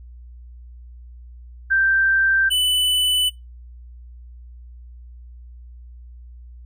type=tone pair in turn; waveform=sine / square; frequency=1568 / 2990 Hz; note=G6 / F#7; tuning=0 / +17 cents; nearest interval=major seventh; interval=1117 cents; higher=second; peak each=-14 / -17 dBFS; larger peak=first; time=1.7-2.5 / 2.5-3.3 s; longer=neither; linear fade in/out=20 ms; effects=noise-tail reverb RT60 0.2 s tail -21 dB re dry + added 60 Hz sine -38 dBFS peak until 6.65 s